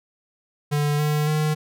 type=tone with pitch steps; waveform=square; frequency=147 / 150 / 153.07 Hz; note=D3 / D3 / D#3; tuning=+2 / +37 / -28 cents; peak=-20 dBFS; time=0.71-1.55 s; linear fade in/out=20 ms; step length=280 ms; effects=none